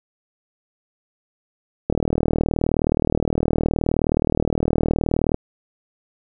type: click train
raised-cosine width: 2 ms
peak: -5 dBFS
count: 136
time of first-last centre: 1.9-5.344 s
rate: 39.2 Hz
effects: none